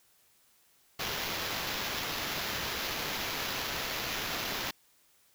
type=noise with sample-and-hold; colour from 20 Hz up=blue; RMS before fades=-35 dBFS; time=0.99-4.71 s; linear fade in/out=5 ms; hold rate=8820 Hz; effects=white hiss -66 dBFS RMS until 5.34 s